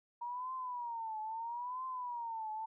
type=tone with vibrato; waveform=sine; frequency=946 Hz; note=A#5; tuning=25 cents sharp; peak=-38 dBFS; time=0.21-2.66 s; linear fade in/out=10 ms; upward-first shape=triangle; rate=0.76 Hz; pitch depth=170 cents each way; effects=none